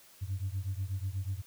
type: beating tone pair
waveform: sine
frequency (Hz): 92.5 / 100.7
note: F#2 / G2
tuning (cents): 0 / +47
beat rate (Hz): 8.2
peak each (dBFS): -34 / -35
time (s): 0.21-1.42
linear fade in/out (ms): 20
effects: tanh soft clip ceiling -27 dBFS + white hiss -58 dBFS RMS until 1.46 s